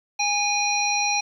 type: harmonic tone with a mistuned harmonic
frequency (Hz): 821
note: G#5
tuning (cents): -20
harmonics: 1 / 3 / 5 / 7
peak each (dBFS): -25 / -24 / -28 / -27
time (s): 0.19-1.21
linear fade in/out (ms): 10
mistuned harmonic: 7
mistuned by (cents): -16
effects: 9-bit